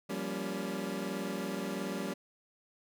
25% pulse chord, G half-diminished seventh, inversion third, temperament equal with one note detuned, 174.61 / 196 / 233.1 / 281.2 Hz, F3 / G3 / Bb3 / Db4, 0 / 0 / 0 / +25 cents, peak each -39 / -34 / -38 / -37 dBFS, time 0.09-2.14 s, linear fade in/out 10 ms, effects none

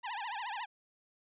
sawtooth tone with vibrato, 894 Hz, A5, 27 cents sharp, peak -33 dBFS, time 0.03-0.66 s, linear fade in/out 20 ms, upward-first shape triangle, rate 14 Hz, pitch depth 240 cents each way, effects resampled to 8000 Hz

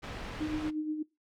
pink low-pass noise, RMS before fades -41 dBFS, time 0.02-0.71 s, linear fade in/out 20 ms, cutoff 3400 Hz, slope 12 dB/octave
sine tone with tremolo, 307.3 Hz, D#4, 21 cents flat, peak -29 dBFS, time 0.4-1.03 s, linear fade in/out 10 ms, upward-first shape sine, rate 8.4 Hz, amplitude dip 55%
effects noise-tail reverb RT60 0.2 s tail -20 dB re dry

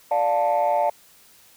sine chord, D minor, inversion none, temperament just, 587.3 / 704.8 / 881 Hz, D5 / F5 / A5, 0 / +16 / +2 cents, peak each -21 dBFS, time 0.11-0.9 s, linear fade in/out 5 ms, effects tanh soft clip ceiling -13 dBFS + white hiss -53 dBFS RMS until 1.56 s

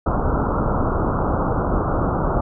pink low-pass noise, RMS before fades -20 dBFS, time 0.06-2.41 s, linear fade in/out 5 ms, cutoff 1400 Hz, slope 96 dB/octave, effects none

